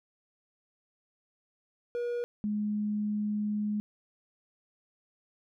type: tone pair in turn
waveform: triangle / sine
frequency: 480 / 209.5 Hz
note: B4 / G#3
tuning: -49 / +15 cents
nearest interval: octave + major second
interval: 1436 cents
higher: first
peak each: -28 dBFS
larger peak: neither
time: 1.95-2.24 / 2.44-3.8 s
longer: second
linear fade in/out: 0 ms
effects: none